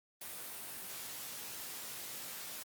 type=noise with comb filter; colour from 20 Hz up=white; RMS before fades=-45 dBFS; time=0.21-2.63 s; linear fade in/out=5 ms; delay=19 ms; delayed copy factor=-0.65; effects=high-pass 100 Hz 12 dB/octave + Opus 32 kbps